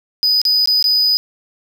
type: tone with dropouts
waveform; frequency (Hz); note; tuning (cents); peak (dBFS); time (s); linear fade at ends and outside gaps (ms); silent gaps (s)
triangle; 4978; D#8; 0; -10; 0.23-1.17; 0; 0.416-0.452 / 0.658-0.674 / 0.826-0.842
effects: none